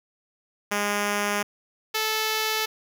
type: tone pair in turn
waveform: 5% pulse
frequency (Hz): 205.3 / 436.5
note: G#3 / A4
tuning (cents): -20 / -14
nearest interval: octave + minor second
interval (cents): 1306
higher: second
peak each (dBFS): -12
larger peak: neither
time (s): 0.71-1.43 / 1.94-2.66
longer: neither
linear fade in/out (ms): 10
effects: none